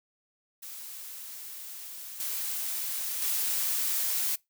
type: noise with level steps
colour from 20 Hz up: blue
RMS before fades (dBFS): -42 / -33 / -29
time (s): 0.62-4.36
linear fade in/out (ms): 10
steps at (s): 2.2 / 3.22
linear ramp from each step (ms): 2
effects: noise-tail reverb RT60 0.2 s tail -24 dB re dry